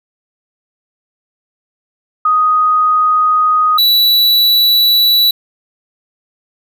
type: tone pair in turn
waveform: sine / square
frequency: 1247 / 3942 Hz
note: D#6 / B7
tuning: +3 / -4 cents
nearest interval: octave + minor sixth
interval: 1993 cents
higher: second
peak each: -8 dBFS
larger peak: neither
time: 2.25-3.78 / 3.78-5.31 s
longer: neither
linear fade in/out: 5 ms
effects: none